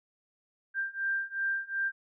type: beating tone pair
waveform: sine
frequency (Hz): 1582 / 1584.7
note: G6 / G6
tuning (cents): +15 / +18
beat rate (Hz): 2.7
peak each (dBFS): -33 / -32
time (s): 0.74-1.92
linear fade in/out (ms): 50
effects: none